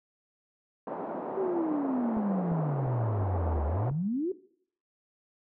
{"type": "band-pass noise", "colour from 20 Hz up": "white", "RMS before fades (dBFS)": -36, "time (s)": [0.87, 3.9], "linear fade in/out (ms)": 2, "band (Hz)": [200, 860], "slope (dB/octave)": 24}
{"type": "exponential two-way sweep", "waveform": "sine", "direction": "down then up", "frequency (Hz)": [394.4, 71.6, 394.4], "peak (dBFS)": -27, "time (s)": [1.37, 4.32], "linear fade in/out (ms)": 5, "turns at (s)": 3.66}
{"type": "click train", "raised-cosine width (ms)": 3, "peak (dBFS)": -28, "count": 6, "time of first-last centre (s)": [2.17, 3.912], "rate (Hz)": 2.87}
{"effects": ["noise-tail reverb RT60 0.6 s tail -19 dB re dry"]}